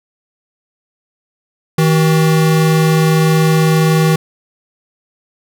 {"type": "tone pair together", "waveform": "square", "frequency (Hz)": [159.4, 379.1], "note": ["D#3", "F#4"], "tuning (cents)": [42, 42], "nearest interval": "octave + minor third", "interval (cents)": 1500, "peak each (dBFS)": [-10, -19], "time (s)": [1.78, 4.16], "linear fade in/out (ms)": 5, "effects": []}